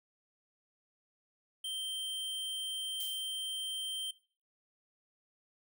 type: tone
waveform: square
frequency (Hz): 3136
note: G7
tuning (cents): 0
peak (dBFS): -37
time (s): 1.64-4.11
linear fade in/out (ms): 5
type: noise with exponential decay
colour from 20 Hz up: violet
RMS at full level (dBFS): -41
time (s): 3-3.51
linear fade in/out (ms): 2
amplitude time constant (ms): 110
effects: noise-tail reverb RT60 0.4 s tail -18 dB re dry